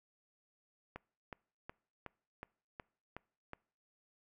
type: click train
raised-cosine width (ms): 0.5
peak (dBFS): -29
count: 8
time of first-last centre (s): 0.96-3.534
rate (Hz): 2.72
effects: noise-tail reverb RT60 0.5 s tail -25 dB re dry